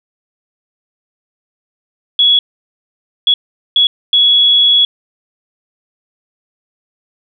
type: tone bursts at uneven times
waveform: sine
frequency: 3365 Hz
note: G#7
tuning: 22 cents sharp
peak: -6 dBFS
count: 4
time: 2.19-2.39 / 3.27-3.34 / 3.76-3.87 / 4.13-4.85 s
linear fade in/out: 2 ms
effects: none